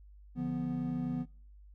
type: chord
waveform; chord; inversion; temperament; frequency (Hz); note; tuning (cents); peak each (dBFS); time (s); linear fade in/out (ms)
triangle; B diminished; first; equal; 146.83 / 174.61 / 246.9; D3 / F3 / B3; 0 / 0 / 0; -37 / -36 / -32; 0.35-1.26; 50
effects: noise-tail reverb RT60 0.5 s tail -26 dB re dry + added 50 Hz sine -52 dBFS peak until 1.74 s